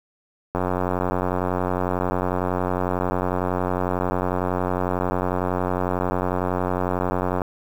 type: click train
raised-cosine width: 1 ms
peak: -9 dBFS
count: 626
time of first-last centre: 0.55-7.418 s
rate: 91 Hz
effects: 7-bit